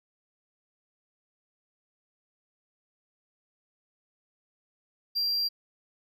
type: tone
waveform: triangle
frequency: 4741 Hz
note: D8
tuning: 16 cents sharp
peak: -24 dBFS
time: 5.15-5.49 s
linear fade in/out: 20 ms
effects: none